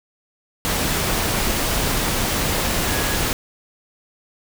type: tone in noise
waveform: sine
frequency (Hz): 1670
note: G#6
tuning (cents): +9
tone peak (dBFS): -31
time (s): 2.88-3.17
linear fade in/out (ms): 0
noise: pink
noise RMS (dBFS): -21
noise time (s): 0.65-3.33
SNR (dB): -13
effects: none